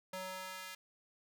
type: tone with high-pass filter sweep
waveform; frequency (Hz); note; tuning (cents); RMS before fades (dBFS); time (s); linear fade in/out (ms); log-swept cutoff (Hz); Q
square; 186.6; F#3; +15; -45; 0.13-0.75; 5; 480 to 1800; 0.91
effects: none